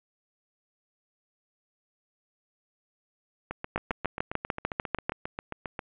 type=two click trains; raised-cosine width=0.5 ms; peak=-11 / -18 dBFS; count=10 / 18; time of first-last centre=3.76-5.095 / 3.51-5.792 s; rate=6.74 / 7.45 Hz; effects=resampled to 8000 Hz + 7-bit